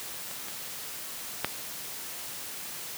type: clicks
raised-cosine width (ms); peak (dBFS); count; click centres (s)
0.3; -23 / -24 / -9; 3; 0.312 / 0.484 / 1.446
effects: white hiss -39 dBFS RMS until 2.97 s + high-pass 80 Hz 12 dB/octave